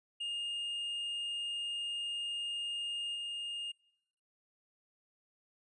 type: tone with level steps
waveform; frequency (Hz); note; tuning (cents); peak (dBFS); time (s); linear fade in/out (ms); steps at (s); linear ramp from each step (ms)
triangle; 2832; F7; +23; -34 / -36; 0.2-3.72; 10; 3.14; 20
effects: noise-tail reverb RT60 0.9 s tail -26 dB re dry + resampled to 24000 Hz